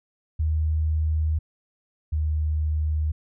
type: tone pair in turn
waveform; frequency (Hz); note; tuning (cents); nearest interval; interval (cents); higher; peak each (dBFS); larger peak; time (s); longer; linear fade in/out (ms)
sine; 78.1 / 76.94; D#2 / D#2; +7 / -19; unison; 26; first; -20 / -21; first; 0.39-1.39 / 2.12-3.12; neither; 10
effects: none